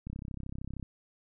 click train, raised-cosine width 5 ms, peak -27 dBFS, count 26, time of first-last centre 0.07-0.828 s, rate 33 Hz, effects none

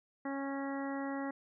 harmonic tone, 275.5 Hz, C#4, 11 cents flat, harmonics 1 / 2 / 3 / 4 / 5 / 6 / 7, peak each -37 / -43 / -44 / -48 / -50 / -51 / -48 dBFS, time 0.25-1.31 s, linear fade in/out 5 ms, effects none

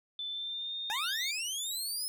sine tone with pitch glide, 3520 to 3657 Hz, A7 to A#7, 0 to -34 cents, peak -35 dBFS, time 0.19-1.31 s, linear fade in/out 2 ms, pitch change +66 cents, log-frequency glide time 0.29-0.75 s
20% pulse linear sweep, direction up, 804 to 5200 Hz, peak -28 dBFS, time 0.9-2.08 s, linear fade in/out 0 ms
effects none

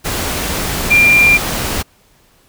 sine tone in noise, 2386 Hz, D7, 27 cents sharp, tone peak -6 dBFS, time 0.9-1.38 s, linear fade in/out 20 ms, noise pink, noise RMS -19 dBFS, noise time 0.04-1.83 s, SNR +10 dB, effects pink hiss -52 dBFS RMS until 2.48 s

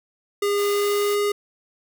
square tone with pitch glide, 406.8 to 410.6 Hz, G#4 to G#4, -36 to -20 cents, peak -20 dBFS, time 0.42-1.32 s, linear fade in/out 5 ms, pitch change +16 cents, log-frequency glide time 0.62-1.2 s
white high-pass noise, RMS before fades -36 dBFS, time 0.57-1.16 s, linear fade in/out 20 ms, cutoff 470 Hz, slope 96 dB/octave
effects none

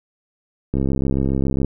click train, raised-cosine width 3 ms, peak -8 dBFS, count 62, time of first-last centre 0.74-1.646 s, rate 67.3 Hz, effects none

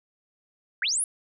sine linear sweep, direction up, 1383 to 11030 Hz, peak -23 dBFS, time 0.82-1.04 s, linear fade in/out 2 ms, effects none

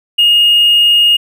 triangle tone with hard clipping, 2854 Hz, F7, 37 cents sharp, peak -6 dBFS, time 0.18-1.17 s, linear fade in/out 10 ms, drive 4 dB, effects none

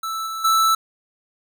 square tone with level steps, 1318.5 Hz, E6, in tune, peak -25 / -27 / -15 dBFS, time 0.03-0.75 s, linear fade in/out 5 ms, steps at 0.26 / 0.44 s, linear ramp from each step 10 ms, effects none

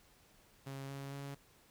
sawtooth tone with pitch steps, 136.5 / 138.17 / 139.85 Hz, C#3 / C#3 / C#3, -26 / -5 / +16 cents, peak -39 dBFS, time 0.66-1.35 s, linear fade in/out 10 ms, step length 230 ms, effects pink hiss -66 dBFS RMS until 1.7 s

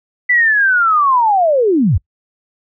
sine linear sweep, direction down, 1998 to 64.9 Hz, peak -9 dBFS, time 0.29-1.98 s, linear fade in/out 10 ms, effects noise-tail reverb RT60 0.1 s tail -23 dB re dry

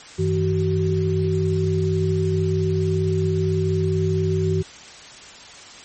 sine tone cluster, 95.6 / 160 / 377.9 Hz, G2 / D#3 / F#4, -43 / +49 / +37 cents, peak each -22 dBFS, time 0.18-4.63 s, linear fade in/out 20 ms, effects white hiss -41 dBFS RMS until 5.84 s + MP3 32 kbps

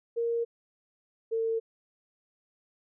sine tone pair in turn, 466.2 / 451.9 Hz, A#4 / A4, 0 / +46 cents, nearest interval minor second, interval 54 cents, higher first, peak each -26 dBFS, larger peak neither, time 0.16-0.45 / 1.31-1.6 s, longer neither, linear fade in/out 20 ms, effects none

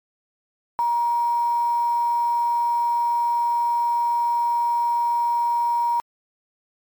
sine tone with quantisation, 947 Hz, A#5, 27 cents sharp, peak -18 dBFS, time 0.79-6 s, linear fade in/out 0 ms, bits 7, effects MP3 96 kbps

